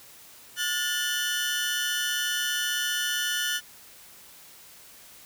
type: tone cluster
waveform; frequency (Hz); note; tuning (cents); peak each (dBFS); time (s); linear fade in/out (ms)
sawtooth; 1444 / 1758 / 3023; F#6 / A6 / F#7; -43 / -2 / +36; -27; 0.56-3.61; 50
effects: white hiss -50 dBFS RMS until 5.25 s